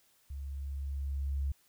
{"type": "tone with level ramp", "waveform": "sine", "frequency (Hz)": 69.3, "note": "C#2", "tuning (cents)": 0, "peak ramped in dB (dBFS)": [-38, -29], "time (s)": [0.3, 1.52], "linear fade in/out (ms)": 5, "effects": ["white hiss -68 dBFS RMS until 1.68 s"]}